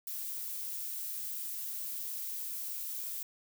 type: noise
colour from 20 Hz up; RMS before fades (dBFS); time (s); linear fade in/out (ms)
violet; -39; 0.07-3.23; 2
effects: none